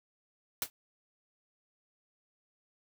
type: noise with exponential decay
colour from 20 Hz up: white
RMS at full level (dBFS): -28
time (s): 0.62-0.7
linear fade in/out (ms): 1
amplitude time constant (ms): 17
effects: none